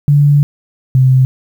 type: tone pair in turn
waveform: sine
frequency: 144.6 / 130.13 Hz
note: D3 / C3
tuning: -27 / -9 cents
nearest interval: major second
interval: 182 cents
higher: first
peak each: -5 dBFS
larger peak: neither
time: 0.08-0.43 / 0.95-1.25 s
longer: first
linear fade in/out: 0 ms
effects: 7-bit